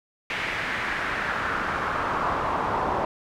brown noise with band-pass filter sweep, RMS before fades -27 dBFS, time 0.3-3.05 s, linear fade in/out 2 ms, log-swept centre 2200 to 870 Hz, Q 2.4, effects none

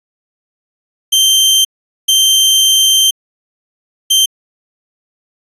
sawtooth tone bursts at uneven times, 3136 Hz, G7, in tune, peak -4 dBFS, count 3, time 1.12-1.65 / 2.08-3.11 / 4.1-4.26 s, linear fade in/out 10 ms, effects resampled to 32000 Hz

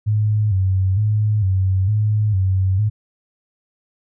sine tone with vibrato, 100.4 Hz, G2, 42 cents sharp, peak -14 dBFS, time 0.06-2.9 s, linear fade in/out 20 ms, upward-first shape square, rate 1.1 Hz, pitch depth 100 cents each way, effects none

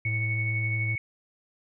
sine tone with tremolo, 2217 Hz, C#7, in tune, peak -27 dBFS, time 0.05-0.98 s, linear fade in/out 2 ms, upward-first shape sine, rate 12 Hz, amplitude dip 35%
triangle tone with vibrato, 110 Hz, A2, in tune, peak -25 dBFS, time 0.05-0.96 s, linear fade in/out 10 ms, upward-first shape sine, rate 13 Hz, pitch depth 16 cents each way
effects none

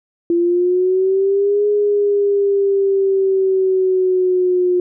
sine exponential two-way sweep, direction up then down, 339.8 to 415.3 to 358 Hz, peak -12 dBFS, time 0.3-4.8 s, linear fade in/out 2 ms, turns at 1.67 s, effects none

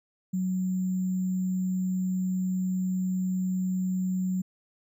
sine tone with sample-and-hold, 185 Hz, F#3, in tune, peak -25 dBFS, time 0.33-4.42 s, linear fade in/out 10 ms, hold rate 7350 Hz, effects none

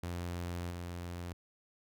sawtooth tone with level steps, 87.31 Hz, F2, in tune, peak -33 / -36 dBFS, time 0.03-1.33 s, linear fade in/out 5 ms, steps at 0.7 s, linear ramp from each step 10 ms, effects none

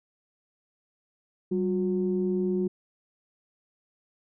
sine tone pair together, 191.8 / 362.3 Hz, G3 / F#4, -37 / -36 cents, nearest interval major seventh, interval 1101 cents, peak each -26 dBFS, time 1.51-2.68 s, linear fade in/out 10 ms, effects tanh soft clip ceiling -16 dBFS

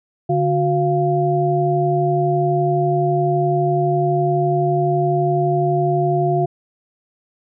sine tone cluster, 145.8 / 364.7 / 694 Hz, D3 / F#4 / F5, -12 / -25 / -11 cents, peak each -19 dBFS, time 0.29-6.46 s, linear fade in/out 10 ms, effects none

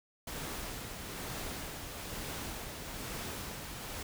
pink noise with tremolo, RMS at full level -40 dBFS, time 0.27-4.03 s, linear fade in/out 5 ms, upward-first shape sine, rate 1.1 Hz, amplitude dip 35%, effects none

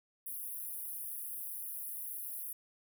pink high-pass noise, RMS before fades -42 dBFS, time 0.26-2.53 s, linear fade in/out 5 ms, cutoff 10000 Hz, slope 96 dB/octave, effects none

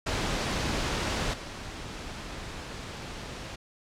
pink noise with level steps, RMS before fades -29 / -39 dBFS, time 0.06-3.56 s, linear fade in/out 10 ms, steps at 1.33 s, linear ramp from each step 10 ms, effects low-pass 6000 Hz 12 dB/octave

